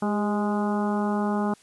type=harmonic tone with a mistuned harmonic; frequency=207.7 Hz; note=G#3; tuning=in tune; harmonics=1 / 2 / 3 / 4 / 5 / 6 / 7; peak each=-24 / -31 / -34 / -31 / -36 / -36 / -41 dBFS; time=0.02-1.54 s; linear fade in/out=5 ms; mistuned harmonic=2; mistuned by=-38 cents; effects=white hiss -56 dBFS RMS until 1.62 s + resampled to 24000 Hz